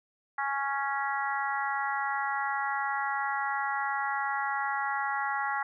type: harmonic tone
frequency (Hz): 277.2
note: C#4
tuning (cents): 0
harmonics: 3 / 4 / 5 / 6 / 7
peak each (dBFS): -32 / -35 / -35 / -37 / -36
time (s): 0.38-5.63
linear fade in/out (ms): 5
effects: none